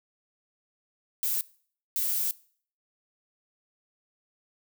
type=noise bursts at uneven times; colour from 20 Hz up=violet; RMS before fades=-28 dBFS; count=2; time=1.23-1.41 / 1.96-2.31 s; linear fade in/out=0 ms; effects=noise-tail reverb RT60 0.5 s tail -21 dB re dry